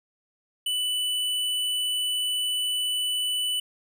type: tone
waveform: square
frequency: 2981 Hz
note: F#7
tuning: 12 cents sharp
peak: -25 dBFS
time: 0.66-3.6 s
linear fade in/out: 5 ms
effects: none